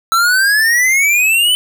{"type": "exponential sweep", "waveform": "square", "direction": "up", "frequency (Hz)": [1318.5, 3041], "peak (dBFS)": -10, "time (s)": [0.12, 1.55], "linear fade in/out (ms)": 0, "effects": []}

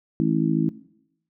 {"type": "harmonic tone", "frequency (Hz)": 54, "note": "A1", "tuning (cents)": -32, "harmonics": [3, 4, 5, 6], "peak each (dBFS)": [-24, -24, -24, -24], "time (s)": [0.2, 0.69], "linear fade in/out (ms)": 0, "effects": ["noise-tail reverb RT60 0.8 s tail -19 dB re dry"]}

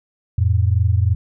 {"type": "tone pair together", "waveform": "sine", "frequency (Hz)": [87.5, 110.5], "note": ["F2", "A2"], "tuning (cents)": [4, 8], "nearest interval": "major third", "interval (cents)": 404, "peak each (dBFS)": [-15, -17], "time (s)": [0.38, 1.15], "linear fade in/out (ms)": 5, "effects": []}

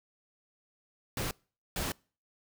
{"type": "noise bursts at uneven times", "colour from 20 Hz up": "pink", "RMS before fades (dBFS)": -34, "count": 2, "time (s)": [[1.17, 1.31], [1.76, 1.92]], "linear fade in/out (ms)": 2, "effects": ["noise-tail reverb RT60 0.4 s tail -26 dB re dry"]}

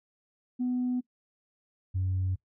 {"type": "tone pair in turn", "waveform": "sine", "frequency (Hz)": [249.2, 93.34], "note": ["B3", "F#2"], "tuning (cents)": [16, 16], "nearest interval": "octave + perfect fourth", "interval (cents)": 1700, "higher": "first", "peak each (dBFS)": -25, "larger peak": "neither", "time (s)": [[0.59, 1.01], [1.94, 2.36]], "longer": "neither", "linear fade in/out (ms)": 20, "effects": ["noise-tail reverb RT60 0.1 s tail -20 dB re dry", "tanh soft clip ceiling -23 dBFS"]}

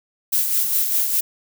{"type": "noise with tremolo", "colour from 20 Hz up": "violet", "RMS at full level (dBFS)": -18, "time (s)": [0.32, 1.21], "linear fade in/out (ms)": 10, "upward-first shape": "sine", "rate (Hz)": 4.9, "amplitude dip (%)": 45, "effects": []}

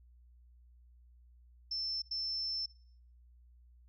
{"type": "tone bursts at uneven times", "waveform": "sine", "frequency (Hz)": 5320, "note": "E8", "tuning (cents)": 15, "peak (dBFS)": -34, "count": 2, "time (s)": [[1.71, 2.02], [2.11, 2.66]], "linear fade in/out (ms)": 5, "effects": ["noise-tail reverb RT60 0.6 s tail -22 dB re dry", "added 60 Hz sine -58 dBFS peak until 3.88 s"]}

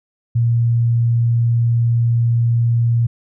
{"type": "tone", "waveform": "sine", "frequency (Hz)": 117.4, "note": "A#2", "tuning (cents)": 13, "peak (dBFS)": -12, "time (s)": [0.35, 3.07], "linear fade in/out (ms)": 10, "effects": []}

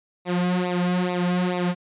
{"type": "tone with flanger", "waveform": "sawtooth", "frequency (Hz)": 179.1, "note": "F3", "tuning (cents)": 44, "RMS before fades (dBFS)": -23, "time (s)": [0.25, 1.75], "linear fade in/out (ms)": 50, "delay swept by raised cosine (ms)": [0.62, 3.42], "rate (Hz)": 2.3, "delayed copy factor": -0.8, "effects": ["resampled to 8000 Hz"]}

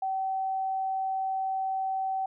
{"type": "tone", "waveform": "sine", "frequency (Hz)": 766, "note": "G5", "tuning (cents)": -40, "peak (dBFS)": -27, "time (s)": [0.02, 2.26], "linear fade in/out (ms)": 5, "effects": []}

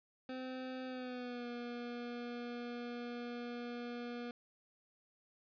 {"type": "tone with pitch glide", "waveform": "25% pulse", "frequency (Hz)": [257.7, 240.4], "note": ["C4", "B3"], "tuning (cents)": [-26, -46], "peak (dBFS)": -38, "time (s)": [0.29, 4.31], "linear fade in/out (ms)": 2, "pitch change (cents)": -120, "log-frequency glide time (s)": [0.86, 1.47], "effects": ["resampled to 11025 Hz", "13-bit"]}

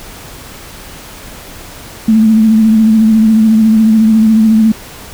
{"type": "tone with vibrato", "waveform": "sine", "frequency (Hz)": 220, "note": "A3", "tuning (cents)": 0, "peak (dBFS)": -4, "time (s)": [2.08, 4.72], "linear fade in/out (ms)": 5, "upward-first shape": "triangle", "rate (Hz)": 14, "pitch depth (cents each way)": 45, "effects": ["pink hiss -31 dBFS RMS until 5.13 s"]}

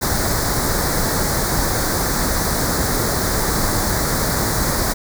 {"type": "band-stop noise", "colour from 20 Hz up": "pink", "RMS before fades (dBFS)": -19, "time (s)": [0.01, 4.94], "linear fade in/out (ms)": 20, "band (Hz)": [2000, 4000], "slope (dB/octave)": 48, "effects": []}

